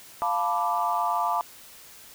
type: chord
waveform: sine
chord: B half-diminished seventh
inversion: second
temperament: equal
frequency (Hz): 698.5 / 880 / 987.8 / 1174.7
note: F5 / A5 / B5 / D6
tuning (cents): 0 / 0 / 0 / 0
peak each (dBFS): -28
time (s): 0.22-1.41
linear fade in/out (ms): 0
effects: tanh soft clip ceiling -12 dBFS + white hiss -48 dBFS RMS until 2.14 s